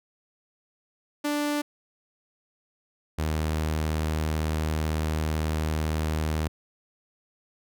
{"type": "tone pair in turn", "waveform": "sawtooth", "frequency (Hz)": [293.7, 77.99], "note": ["D4", "D#2"], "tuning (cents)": [0, 5], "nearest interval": "octave + major seventh", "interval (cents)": 2295, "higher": "first", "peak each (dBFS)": -21, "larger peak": "neither", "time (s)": [[1.24, 1.62], [3.18, 6.48]], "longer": "second", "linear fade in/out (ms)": 10, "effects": []}